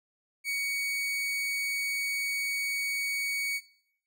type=tone; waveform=40% pulse; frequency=2242 Hz; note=C#7; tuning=19 cents sharp; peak=-28 dBFS; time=0.44-3.61 s; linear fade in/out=50 ms; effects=noise-tail reverb RT60 0.7 s tail -19 dB re dry